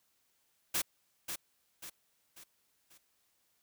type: noise with echo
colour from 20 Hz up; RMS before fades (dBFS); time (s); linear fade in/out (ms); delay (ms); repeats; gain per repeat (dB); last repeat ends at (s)
white; -32; 0.74-0.82; 10; 540; 4; -7; 2.98
effects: white hiss -75 dBFS RMS until 3.62 s